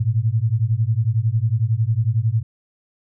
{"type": "beating tone pair", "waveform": "sine", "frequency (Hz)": [106.8, 117.8], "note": ["G#2", "A#2"], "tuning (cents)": [49, 19], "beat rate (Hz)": 11, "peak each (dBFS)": -19, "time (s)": [0, 2.43], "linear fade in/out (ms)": 10, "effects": []}